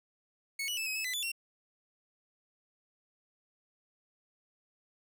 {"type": "tone with pitch steps", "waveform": "sawtooth", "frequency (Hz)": [2206, 2942, 2626, 2541, 2598, 2008, 3472, 2734], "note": ["C#7", "F#7", "E7", "D#7", "E7", "B6", "A7", "F7"], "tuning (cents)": [-9, -11, -7, 36, -26, 28, -24, -37], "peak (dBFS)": -30, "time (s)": [0.59, 1.318], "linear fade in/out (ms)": 5, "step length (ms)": 91, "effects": []}